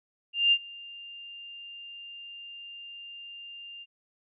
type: tone with ADSR envelope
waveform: sine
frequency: 2797 Hz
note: F7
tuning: 2 cents sharp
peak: -17 dBFS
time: 0.33-3.86 s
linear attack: 190 ms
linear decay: 58 ms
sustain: -24 dB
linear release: 40 ms
effects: none